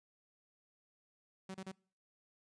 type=tone bursts; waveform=sawtooth; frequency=189.8 Hz; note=F#3; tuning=44 cents sharp; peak=-39 dBFS; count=3; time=1.49-1.717 s; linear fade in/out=5 ms; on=53 ms; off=34 ms; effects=noise-tail reverb RT60 0.5 s tail -26 dB re dry + resampled to 22050 Hz